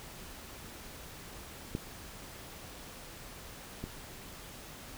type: clicks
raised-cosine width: 3 ms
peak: -20 / -25 dBFS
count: 2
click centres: 1.751 / 3.84 s
effects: pink hiss -48 dBFS RMS until 4.97 s